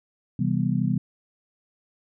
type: chord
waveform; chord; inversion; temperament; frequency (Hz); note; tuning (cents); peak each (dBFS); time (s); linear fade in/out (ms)
sine; C major seventh; none; just; 130.81 / 163.52 / 196.22 / 245.3; C3 / E3 / G3 / B3; 0 / -14 / +2 / -12; -26 / -26 / -26 / -28; 0.39-0.98; 5
effects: none